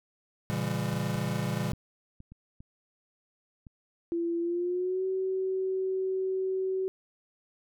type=chord; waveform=square; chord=A# diminished seventh; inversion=none; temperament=just; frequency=116.54 / 139.85 / 167.82 / 201.4 Hz; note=A#2 / C#3 / E3 / G3; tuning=0 / +16 / +31 / +47 cents; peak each=-35 dBFS; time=0.5-1.72 s; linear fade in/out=0 ms
type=clicks; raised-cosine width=5 ms; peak=-35 dBFS; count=7; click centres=0.937 / 1.156 / 1.734 / 2.204 / 2.32 / 2.605 / 3.668 s
type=tone with pitch glide; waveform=sine; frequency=339 to 378.3 Hz; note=E4 to F#4; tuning=+49 to +38 cents; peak=-27 dBFS; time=4.12-6.88 s; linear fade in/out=0 ms; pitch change=+189 cents; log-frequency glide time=4.4-5.05 s
effects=none